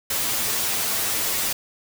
white noise with comb filter, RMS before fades -24 dBFS, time 0.1-1.53 s, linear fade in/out 5 ms, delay 9 ms, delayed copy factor +0.95, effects none

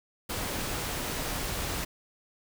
pink noise, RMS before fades -33 dBFS, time 0.29-1.85 s, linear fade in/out 10 ms, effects none

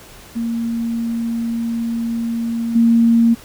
sine tone with level steps, 231.3 Hz, A#3, 13 cents flat, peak -18 / -9 dBFS, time 0.35-3.35 s, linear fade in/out 20 ms, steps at 2.75 s, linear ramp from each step 10 ms, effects pink hiss -41 dBFS RMS until 3.44 s

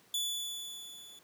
sawtooth tone with level ramp, 3456 Hz, A7, 32 cents flat, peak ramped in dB -27 to -48 dBFS, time 0.14-1.19 s, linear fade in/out 2 ms, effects pink hiss -63 dBFS RMS until 1.23 s + high-pass 150 Hz 12 dB/octave

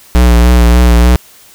square tone with vibrato, 60 Hz, B1, 49 cents flat, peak -4 dBFS, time 0.15-1.16 s, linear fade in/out 0 ms, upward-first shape sine, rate 3.4 Hz, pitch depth 39 cents each way, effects white hiss -40 dBFS RMS until 1.54 s

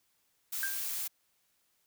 blue noise, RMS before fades -36 dBFS, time 0.52-1.08 s, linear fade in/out 10 ms
sine tone with exponential decay, 1588 Hz, G6, 22 cents sharp, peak -29 dBFS, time 0.63-0.86 s, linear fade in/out 1 ms, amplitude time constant 49 ms
effects white hiss -74 dBFS RMS until 1.86 s

